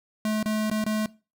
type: tone with dropouts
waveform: square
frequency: 215.3 Hz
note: A3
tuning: 37 cents flat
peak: -24 dBFS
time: 0.25-1.06 s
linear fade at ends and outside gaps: 2 ms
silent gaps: 0.429-0.458 / 0.7-0.713 / 0.841-0.863 s
effects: noise-tail reverb RT60 0.3 s tail -20 dB re dry